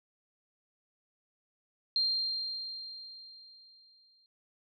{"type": "tone with exponential decay", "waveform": "sine", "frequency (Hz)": 4186, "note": "C8", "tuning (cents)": 0, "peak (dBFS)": -25, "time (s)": [1.96, 4.26], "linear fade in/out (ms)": 1, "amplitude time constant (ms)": 500, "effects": []}